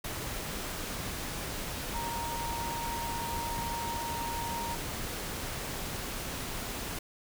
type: tone in noise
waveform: sine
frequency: 932.3 Hz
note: A#5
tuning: in tune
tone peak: -35 dBFS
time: 1.94-4.75 s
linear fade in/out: 5 ms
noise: pink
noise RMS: -37 dBFS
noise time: 0.04-6.99 s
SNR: -1 dB
effects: none